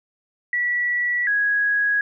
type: tone pair in turn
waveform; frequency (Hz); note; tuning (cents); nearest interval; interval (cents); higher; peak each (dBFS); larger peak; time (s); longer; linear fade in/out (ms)
sine; 1946 / 1660.2; B6 / G#6; -26 / -1; minor third; 275; first; -19 / -17; second; 0.53-1.27 / 1.27-2.01; neither; 2
effects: none